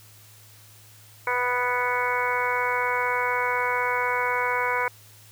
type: harmonic tone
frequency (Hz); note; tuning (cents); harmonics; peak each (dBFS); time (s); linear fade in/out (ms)
246.9; B3; 0; 2 / 3 / 4 / 5 / 6 / 7 / 8 / 9; -30 / -37 / -26 / -34 / -29 / -36 / -36 / -29; 1.27-4.88; 2
effects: added 106 Hz sine -52 dBFS peak until 5.31 s + white hiss -52 dBFS RMS until 5.31 s